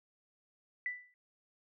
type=tone with exponential decay; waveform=sine; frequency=1980 Hz; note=B6; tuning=4 cents sharp; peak=-31 dBFS; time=0.86-1.14 s; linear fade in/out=1 ms; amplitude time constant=60 ms; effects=none